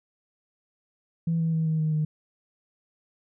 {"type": "tone with pitch steps", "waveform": "sine", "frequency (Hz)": [165.6, 163.13, 160.7, 158.3, 155.94, 153.62], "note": ["E3", "E3", "E3", "D#3", "D#3", "D#3"], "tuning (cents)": [8, -18, -44, 30, 4, -22], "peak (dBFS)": -21, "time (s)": [1.27, 2.05], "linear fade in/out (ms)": 5, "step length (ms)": 130, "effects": ["tanh soft clip ceiling -18 dBFS"]}